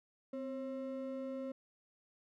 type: ring-modulated tone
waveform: triangle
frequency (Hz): 399.1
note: G4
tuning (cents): +31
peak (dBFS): -34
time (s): 0.33-1.52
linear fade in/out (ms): 5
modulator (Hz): 140
effects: none